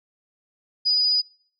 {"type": "tone", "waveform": "sine", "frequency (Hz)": 4943, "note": "D#8", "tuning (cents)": -12, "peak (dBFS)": -17, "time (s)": [0.85, 1.22], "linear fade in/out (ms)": 20, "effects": ["noise-tail reverb RT60 0.6 s tail -26 dB re dry"]}